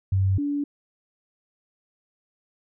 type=tone pair in turn; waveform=sine; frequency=96 / 287.7 Hz; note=G2 / D4; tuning=-36 / -36 cents; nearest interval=octave + perfect fifth; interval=1900 cents; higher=second; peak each=-18 / -23 dBFS; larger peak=first; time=0.12-0.38 / 0.38-0.64 s; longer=neither; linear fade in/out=5 ms; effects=none